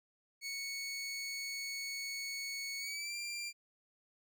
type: tone with pitch glide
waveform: 20% pulse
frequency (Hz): 2217 to 2376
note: C#7 to D7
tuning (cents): 0 to +20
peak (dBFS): -34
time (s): 0.41-3.53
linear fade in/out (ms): 50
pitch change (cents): +120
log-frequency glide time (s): 2.79-3.16
effects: none